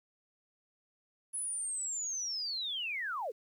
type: linear sweep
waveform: sine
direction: down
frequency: 10360 to 381 Hz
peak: -34 dBFS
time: 1.33-3.32 s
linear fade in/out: 20 ms
effects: 11-bit